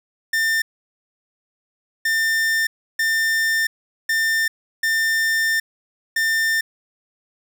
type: tone bursts at uneven times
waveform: 45% pulse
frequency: 1800 Hz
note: A6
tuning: 39 cents sharp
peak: -17 dBFS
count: 6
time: 0.33-0.62 / 2.05-2.67 / 2.99-3.67 / 4.09-4.48 / 4.83-5.6 / 6.16-6.61 s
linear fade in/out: 5 ms
effects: none